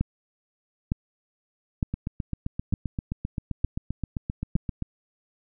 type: two click trains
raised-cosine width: 5 ms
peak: -11 / -16 dBFS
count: 6 / 23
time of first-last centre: 0.01-4.555 / 1.94-4.823 s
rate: 1.1 / 7.63 Hz
effects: none